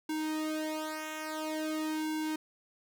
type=tone with flanger; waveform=sawtooth; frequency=311.1 Hz; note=D#4; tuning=in tune; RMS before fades=-35 dBFS; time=0.09-2.36 s; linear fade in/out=5 ms; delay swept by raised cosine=1.6 to 3 ms; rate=0.49 Hz; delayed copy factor=-0.9; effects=none